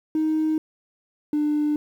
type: tone pair in turn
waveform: triangle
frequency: 312.8 / 298.3 Hz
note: D#4 / D4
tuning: +9 / +27 cents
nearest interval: minor second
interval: 82 cents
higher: first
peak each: -16 dBFS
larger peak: neither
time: 0.15-0.58 / 1.33-1.76 s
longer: neither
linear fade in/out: 2 ms
effects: tanh soft clip ceiling -16 dBFS + 9-bit